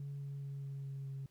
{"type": "tone with pitch steps", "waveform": "sine", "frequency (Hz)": [140.7, 139.81, 138.92, 138.04, 137.17, 136.3], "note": ["C#3", "C#3", "C#3", "C#3", "C#3", "C#3"], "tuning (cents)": [26, 15, 4, -7, -18, -29], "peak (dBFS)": -39, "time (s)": [0, 1.26], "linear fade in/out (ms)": 2, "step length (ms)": 210, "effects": ["tanh soft clip ceiling -38 dBFS", "pink hiss -73 dBFS RMS until 1.3 s"]}